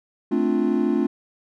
triangle chord, D minor seventh, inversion second, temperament equal, 220 / 261.6 / 293.7 / 349.2 Hz, A3 / C4 / D4 / F4, 0 / 0 / 0 / 0 cents, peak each -22 dBFS, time 0.31-1.07 s, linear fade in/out 10 ms, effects none

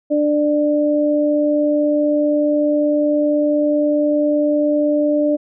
sine tone pair together, 295.9 / 594 Hz, D4 / D5, +13 / +20 cents, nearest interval octave, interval 1207 cents, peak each -16 dBFS, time 0.1-5.37 s, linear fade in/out 20 ms, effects none

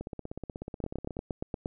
two click trains, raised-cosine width 2 ms, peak -24 / -19 dBFS, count 20 / 8, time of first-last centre 0.01-1.169 / 0.84-1.659 s, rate 16.4 / 8.55 Hz, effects none

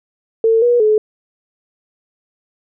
sine tone with pitch steps, 449.6 / 482.1 / 428.6 Hz, A4 / B4 / A4, +37 / -42 / -45 cents, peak -9 dBFS, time 0.44-0.98 s, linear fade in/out 2 ms, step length 180 ms, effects none

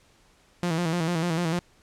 sawtooth tone with vibrato, 168.6 Hz, E3, 39 cents sharp, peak -20 dBFS, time 0.63-1.59 s, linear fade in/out 0 ms, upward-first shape square, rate 6.7 Hz, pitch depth 73 cents each way, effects pink hiss -60 dBFS RMS until 1.82 s + low-pass 9000 Hz 12 dB/octave

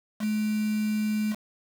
sine tone with quantisation, 213.4 Hz, G#3, 47 cents sharp, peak -24 dBFS, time 0.19-1.36 s, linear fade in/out 50 ms, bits 6, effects none

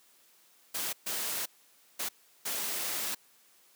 white noise bursts at uneven times, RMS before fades -34 dBFS, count 4, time 0.74-0.93 / 1.06-1.46 / 1.99-2.09 / 2.45-3.15 s, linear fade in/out 10 ms, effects white hiss -63 dBFS RMS until 3.75 s + high-pass 200 Hz 12 dB/octave

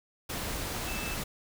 sine tone in noise, 2637 Hz, E7, in tune, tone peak -39 dBFS, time 0.87-1.15 s, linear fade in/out 10 ms, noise pink, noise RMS -35 dBFS, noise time 0.29-1.24 s, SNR -7 dB, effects none

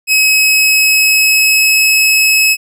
sawtooth tone with pitch glide, 2557 to 2575 Hz, D#7 to E7, +47 to -41 cents, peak -4 dBFS, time 0.07-2.57 s, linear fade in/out 50 ms, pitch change +12 cents, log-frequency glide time 0.22-1.83 s, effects none

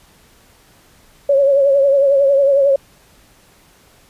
sine tone with vibrato, 554.4 Hz, C#5, in tune, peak -9 dBFS, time 1.29-2.76 s, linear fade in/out 5 ms, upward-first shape triangle, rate 11 Hz, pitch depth 62 cents each way, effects pink hiss -50 dBFS RMS until 4.09 s + resampled to 32000 Hz

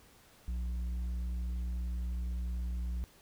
triangle tone with tanh clipping, 60.5 Hz, B1, 35 cents flat, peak -34 dBFS, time 0.48-3.04 s, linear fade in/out 0 ms, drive 10 dB, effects pink hiss -61 dBFS RMS until 3.21 s

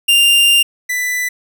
45% pulse tone pair in turn, 2794 / 1987.7 Hz, F7 / B6, 0 / +11 cents, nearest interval tritone, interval 589 cents, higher first, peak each -8 / -16 dBFS, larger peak first, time 0.08-0.63 / 0.89-1.29 s, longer first, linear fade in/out 10 ms, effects none

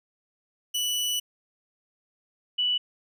sawtooth / sine tone pair in turn, 2960 / 2960 Hz, F#7 / F#7, 0 / 0 cents, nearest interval unison, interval 0 cents, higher neither, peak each -22 dBFS, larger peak neither, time 0.74-1.2 / 2.58-2.78 s, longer first, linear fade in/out 10 ms, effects none

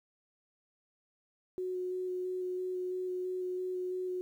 sine tone with vibrato, 366.5 Hz, F#4, 16 cents flat, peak -33 dBFS, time 1.58-4.21 s, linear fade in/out 0 ms, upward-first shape square, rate 3 Hz, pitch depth 8 cents each way, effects 11-bit

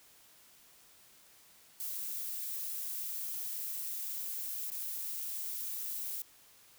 violet noise with dropouts, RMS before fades -39 dBFS, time 1.8-6.22 s, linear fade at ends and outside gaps 2 ms, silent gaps 4.703-4.717 s, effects white hiss -61 dBFS RMS until 6.78 s

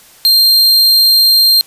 45% pulse tone, 4185 Hz, C8, in tune, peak -5 dBFS, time 0.25-1.61 s, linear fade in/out 0 ms, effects white hiss -42 dBFS RMS until 1.66 s + resampled to 32000 Hz

